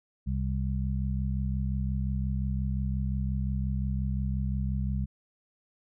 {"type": "harmonic tone", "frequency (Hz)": 65.7, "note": "C2", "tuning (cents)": 8, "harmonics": [1, 2, 3], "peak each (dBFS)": [-29, -32, -34], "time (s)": [0.26, 5.06], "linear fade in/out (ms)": 20, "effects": []}